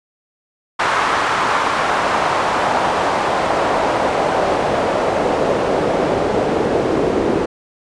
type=noise with band-pass filter sweep; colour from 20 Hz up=pink; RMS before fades=-17 dBFS; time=0.79-7.46 s; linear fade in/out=10 ms; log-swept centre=1200 to 390 Hz; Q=1.5; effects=resampled to 22050 Hz